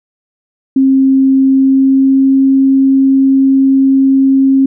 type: tone with pitch glide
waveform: sine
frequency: 267.3 to 269 Hz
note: C4 to C4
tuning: +37 to +48 cents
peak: -5 dBFS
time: 0.76-4.66 s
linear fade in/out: 5 ms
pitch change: +11 cents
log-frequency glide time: 1.46-2.38 s
effects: none